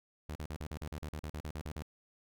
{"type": "tone bursts", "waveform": "sawtooth", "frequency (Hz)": 76.1, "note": "D#2", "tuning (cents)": -38, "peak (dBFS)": -35, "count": 15, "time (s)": [0.29, 1.822], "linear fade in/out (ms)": 0, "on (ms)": 62, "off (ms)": 43, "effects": []}